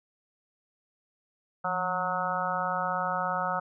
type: harmonic tone with a mistuned harmonic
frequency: 183 Hz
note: F#3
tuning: 19 cents flat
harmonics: 1 / 3 / 4 / 5 / 6 / 7 / 8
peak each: -39 / -36 / -33 / -34 / -39 / -31 / -37 dBFS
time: 1.64-3.6 s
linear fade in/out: 10 ms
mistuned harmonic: 1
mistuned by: -110 cents
effects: none